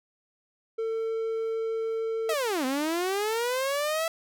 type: tone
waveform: triangle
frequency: 448.9 Hz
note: A4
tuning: 35 cents sharp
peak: -25 dBFS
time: 0.78-2.34 s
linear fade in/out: 10 ms
type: linear two-way sweep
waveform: sawtooth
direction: down then up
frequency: 663 to 252 to 663 Hz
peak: -22 dBFS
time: 2.29-4.08 s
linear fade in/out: 2 ms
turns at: 2.65 s
effects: none